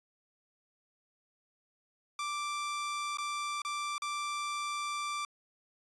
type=tone with dropouts; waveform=sawtooth; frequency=1174.7 Hz; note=D6; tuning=in tune; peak=-30 dBFS; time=2.19-5.25 s; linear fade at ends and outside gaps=2 ms; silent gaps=3.172-3.184 / 3.619-3.649 / 3.981-4.02 s; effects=resampled to 22050 Hz